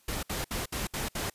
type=noise bursts; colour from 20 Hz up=pink; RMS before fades=-33 dBFS; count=6; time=0.08-1.3 s; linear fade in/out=5 ms; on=150 ms; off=64 ms; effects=white hiss -64 dBFS RMS until 1.34 s + resampled to 32000 Hz